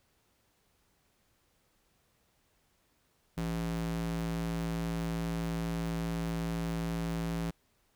square tone with high-pass filter, 56.1 Hz, A1, 34 cents sharp, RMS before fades -34 dBFS, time 3.37-7.51 s, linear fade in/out 10 ms, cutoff 120 Hz, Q 4, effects pink hiss -72 dBFS RMS until 7.95 s

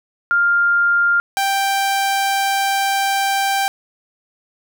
sine / sawtooth tone pair in turn, 1400 / 785.7 Hz, F6 / G5, +4 / +4 cents, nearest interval minor seventh, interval 1000 cents, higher first, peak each -12 dBFS, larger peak neither, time 0.31-1.2 / 1.37-3.68 s, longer second, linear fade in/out 0 ms, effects none

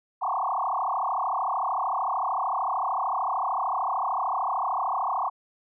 sine tone with frequency modulation, 932.3 Hz, A#5, in tune, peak -24 dBFS, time 0.21-5.3 s, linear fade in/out 20 ms, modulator 33.3 Hz, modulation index 6.4, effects none

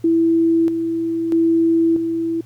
sine tone with tremolo, 330.2 Hz, E4, 3 cents sharp, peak -12 dBFS, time 0.04-2.41 s, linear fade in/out 5 ms, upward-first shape square, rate 0.78 Hz, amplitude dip 50%, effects added 115 Hz sine -41 dBFS peak until 2.45 s + pink hiss -54 dBFS RMS until 2.45 s

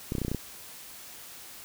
clicks, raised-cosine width 3 ms, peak -17 dBFS, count 8, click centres 0.121 / 0.152 / 0.183 / 0.217 / 0.249 / 0.282 / 0.316 / 0.347 s, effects white hiss -46 dBFS RMS until 1.64 s

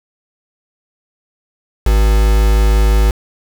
triangle tone with quantisation, 53.1 Hz, G#1, 39 cents sharp, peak -6 dBFS, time 1.86-3.11 s, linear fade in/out 5 ms, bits 3, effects none

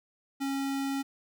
square tone, 274 Hz, C#4, 20 cents flat, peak -30 dBFS, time 0.4-1.03 s, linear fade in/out 20 ms, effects none

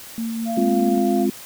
sine tone with tremolo, 227.7 Hz, A#3, 40 cents flat, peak -22 dBFS, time 0.18-0.98 s, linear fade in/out 0 ms, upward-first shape triangle, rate 4.8 Hz, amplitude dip 25%
sine tone with pitch glide, 683 to 693.7 Hz, F5 to F5, -39 to -12 cents, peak -24 dBFS, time 0.45-1.27 s, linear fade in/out 50 ms, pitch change +27 cents, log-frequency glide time 0.6-0.7 s
sine chord, F minor, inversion first, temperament equal, 207.7 / 261.6 / 349.2 Hz, Ab3 / C4 / F4, 0 / 0 / 0 cents, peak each -21 dBFS, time 0.57-1.3 s, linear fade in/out 5 ms
effects white hiss -39 dBFS RMS until 1.45 s

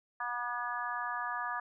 harmonic tone with a mistuned harmonic, 241.9 Hz, B3, 36 cents flat, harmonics 3 / 4 / 5 / 6 / 7, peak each -42 / -39 / -38 / -46 / -39 dBFS, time 0.2-1.6 s, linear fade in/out 5 ms, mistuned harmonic 6, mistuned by +22 cents, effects none

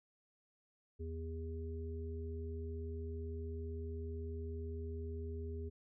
harmonic tone, 81.1 Hz, E2, 28 cents flat, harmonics 1 / 3 / 5, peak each -41 / -51 / -47 dBFS, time 0.99-5.7 s, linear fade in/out 20 ms, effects none

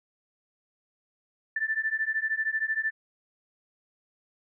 sine beating tone pair, 1760 / 1773 Hz, A6 / A6, 0 / +13 cents, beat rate 13 Hz, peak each -29 dBFS, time 1.56-2.91 s, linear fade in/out 5 ms, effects none

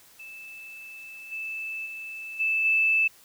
sine tone with level steps, 2631 Hz, E7, 4 cents flat, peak -40 / -31 / -35 / -22 / -19 dBFS, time 0.19-3.08 s, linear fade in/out 10 ms, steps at 1.31 / 1.85 / 2.39 / 2.64 s, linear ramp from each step 20 ms, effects white hiss -55 dBFS RMS until 3.24 s

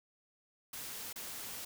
white noise with dropouts, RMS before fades -44 dBFS, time 0.73-1.65 s, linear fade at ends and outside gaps 5 ms, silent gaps 1.129-1.158 s, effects none

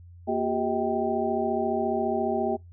sine tone cluster, 234.2 / 366.5 / 401 / 637 / 783 Hz, A#3 / F#4 / G4 / D#5 / G5, +8 / -16 / +39 / +41 / -2 cents, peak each -30 dBFS, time 0.27-2.57 s, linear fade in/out 20 ms, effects noise-tail reverb RT60 0.2 s tail -25 dB re dry + added 87 Hz sine -45 dBFS peak until 2.72 s

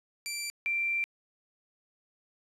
15% pulse / sine tone pair in turn, 2346 / 2356 Hz, D7 / D7, -2 / +5 cents, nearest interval unison, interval 7 cents, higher second, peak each -27 dBFS, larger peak neither, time 0.26-0.5 / 0.66-1.04 s, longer second, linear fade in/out 0 ms, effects resampled to 32000 Hz + 10-bit

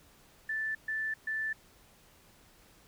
sine tone bursts, 1760 Hz, A6, in tune, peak -31 dBFS, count 3, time 0.49-1.53 s, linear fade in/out 5 ms, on 260 ms, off 130 ms, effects pink hiss -61 dBFS RMS until 2.87 s

